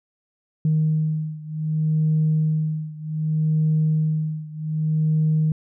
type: beating tone pair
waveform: sine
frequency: 155.56 / 156.21 Hz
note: D#3 / D#3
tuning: 0 / +7 cents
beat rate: 0.65 Hz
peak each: -20 / -22 dBFS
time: 0.65-5.52 s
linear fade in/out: 2 ms
effects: tanh soft clip ceiling -12 dBFS